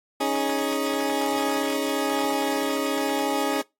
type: chord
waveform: 20% pulse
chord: C# suspended second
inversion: none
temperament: equal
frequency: 277.2 / 311.1 / 415.3 Hz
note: C#4 / D#4 / G#4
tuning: 0 / 0 / 0 cents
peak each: -21 / -24 / -23 dBFS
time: 0.2-3.62 s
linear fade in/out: 10 ms
effects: noise-tail reverb RT60 0.2 s tail -22 dB re dry + AAC 64 kbps